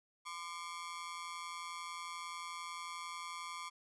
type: ring-modulated tone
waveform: sawtooth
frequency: 1108.7 Hz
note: C#6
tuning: in tune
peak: -36 dBFS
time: 0.25-3.7 s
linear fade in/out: 20 ms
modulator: 85.6 Hz
effects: resampled to 24000 Hz